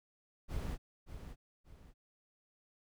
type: noise with echo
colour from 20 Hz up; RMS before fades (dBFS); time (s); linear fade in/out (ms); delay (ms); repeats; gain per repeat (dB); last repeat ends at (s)
brown; -38; 0.48-0.78; 50; 580; 2; -9; 1.94
effects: none